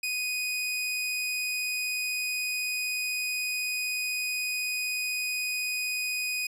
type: tone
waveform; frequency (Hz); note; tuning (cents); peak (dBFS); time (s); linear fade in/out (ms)
sawtooth; 2489; D#7; 0; -25; 0.03-6.47; 5
effects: resampled to 32000 Hz